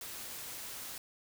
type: noise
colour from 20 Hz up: white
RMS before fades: -44 dBFS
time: 0.01-0.98 s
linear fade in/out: 2 ms
effects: none